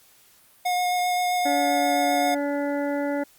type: tone with vibrato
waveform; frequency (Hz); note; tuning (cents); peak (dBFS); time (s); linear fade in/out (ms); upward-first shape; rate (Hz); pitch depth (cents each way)
square; 720; F#5; -47; -22; 0.65-2.35; 10; sine; 7.6; 10
type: harmonic tone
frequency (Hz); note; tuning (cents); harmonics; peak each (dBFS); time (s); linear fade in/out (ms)
285.9; D4; -46; 1 / 2 / 3 / 5 / 6 / 7; -26 / -27 / -34 / -38 / -41 / -40; 1.45-3.24; 10
effects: white hiss -56 dBFS RMS until 3.38 s + Opus 48 kbps